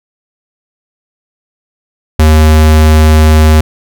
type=tone; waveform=square; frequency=77.78 Hz; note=D#2; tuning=in tune; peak=-3 dBFS; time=2.19-3.61 s; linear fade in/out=5 ms; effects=none